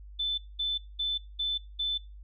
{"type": "tone bursts", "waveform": "sine", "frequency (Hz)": 3520, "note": "A7", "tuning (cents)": 0, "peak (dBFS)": -27, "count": 5, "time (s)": [0.19, 1.98], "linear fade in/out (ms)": 10, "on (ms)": 190, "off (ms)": 210, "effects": ["noise-tail reverb RT60 0.3 s tail -25 dB re dry", "added 50 Hz sine -44 dBFS peak until 2.23 s"]}